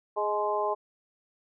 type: harmonic tone with a mistuned harmonic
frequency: 208.3 Hz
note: G#3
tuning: 5 cents sharp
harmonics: 2 / 3 / 4 / 5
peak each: -31 / -31 / -31 / -31 dBFS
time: 0.16-0.75 s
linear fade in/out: 20 ms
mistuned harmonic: 4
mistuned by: +26 cents
effects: none